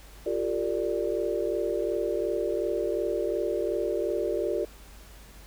sine chord, G minor seventh, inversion third, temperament equal with one note detuned, 349.2 / 392 / 454.7 / 587.3 Hz, F4 / G4 / Bb4 / D5, 0 / 0 / -43 / 0 cents, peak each -31 dBFS, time 0.26-4.65 s, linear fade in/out 5 ms, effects added 50 Hz sine -48 dBFS peak until 5.46 s + pink hiss -52 dBFS RMS until 5.46 s

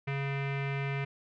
square tone with low-pass filter, 138.59 Hz, C#3, in tune, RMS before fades -33 dBFS, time 0.07-1.05 s, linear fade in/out 10 ms, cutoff 2300 Hz, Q 4.5, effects none

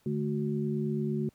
sine tone cluster, 146.7 / 215.8 / 367.8 Hz, D3 / A3 / F#4, -2 / -33 / -10 cents, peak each -32 / -31 / -34 dBFS, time 0.06-1.29 s, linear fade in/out 2 ms, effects pink hiss -67 dBFS RMS until 1.34 s + high-pass 60 Hz 12 dB/octave

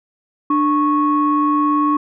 sine tone pair together, 297 / 1103.3 Hz, D4 / C#6, +20 / -9 cents, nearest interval octave + major seventh, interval 2271 cents, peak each -15 dBFS, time 0.5-1.97 s, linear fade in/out 5 ms, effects tanh soft clip ceiling -6 dBFS

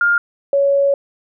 sine tone pair in turn, 1408 / 558.8 Hz, F6 / C#5, +14 / +14 cents, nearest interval octave + major third, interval 1600 cents, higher first, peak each -11 dBFS, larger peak neither, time 0.01-0.18 / 0.53-0.94 s, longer second, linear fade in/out 2 ms, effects none

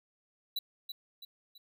square tone with echo, 3951 Hz, B7, in tune, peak -32 dBFS, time 0.56-0.59 s, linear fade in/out 5 ms, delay 330 ms, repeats 3, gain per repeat -7 dB, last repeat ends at 1.58 s, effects none

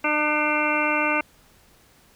harmonic tone with a mistuned harmonic, 301.2 Hz, D4, 44 cents sharp, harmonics 1 / 2 / 3 / 4 / 5 / 7 / 8 / 9, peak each -28 / -28 / -28 / -28 / -28 / -28 / -28 / -28 dBFS, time 0.04-1.21 s, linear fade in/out 5 ms, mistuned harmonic 8, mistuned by -32 cents, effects pink hiss -56 dBFS RMS until 2.15 s

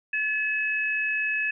sine tone pair together, 1717.9 / 2574 Hz, A6 / E7, -42 / -42 cents, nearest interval perfect fifth, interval 700 cents, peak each -27 / -26 dBFS, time 0.13-1.51 s, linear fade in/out 5 ms, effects none

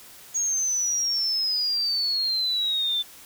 sine exponential sweep, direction down, 6630 to 3521 Hz, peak -22 dBFS, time 0.34-3.03 s, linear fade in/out 20 ms, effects white hiss -47 dBFS RMS until 3.25 s

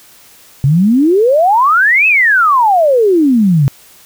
sine exponential two-way sweep, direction up then down, 130.5 to 2637 to 130.5 Hz, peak -6 dBFS, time 0.64-3.68 s, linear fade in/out 0 ms, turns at 2.07 s, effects white hiss -42 dBFS RMS until 4.05 s

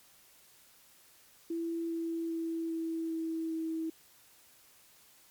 sine tone with pitch steps, 333.4 / 331.3 / 329.2 / 327.1 / 325 / 323 Hz, E4 / E4 / E4 / E4 / E4 / E4, +20 / +9 / -2 / -13 / -24 / -35 cents, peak -32 dBFS, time 1.5-3.9 s, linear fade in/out 5 ms, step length 400 ms, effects white hiss -61 dBFS RMS until 5.3 s + MP3 96 kbps

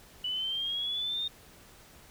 sine exponential sweep, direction up, 2960 to 3679 Hz, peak -30 dBFS, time 0.24-1.28 s, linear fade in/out 5 ms, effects pink hiss -55 dBFS RMS until 2.1 s

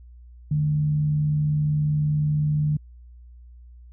sine tone with frequency modulation, 150 Hz, D3, 37 cents sharp, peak -19 dBFS, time 0.51-2.77 s, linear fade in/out 5 ms, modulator 65.5 Hz, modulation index 0.21, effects added 60 Hz sine -43 dBFS peak until 3.92 s

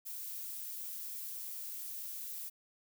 violet noise, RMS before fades -43 dBFS, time 0.05-2.5 s, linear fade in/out 20 ms, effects none

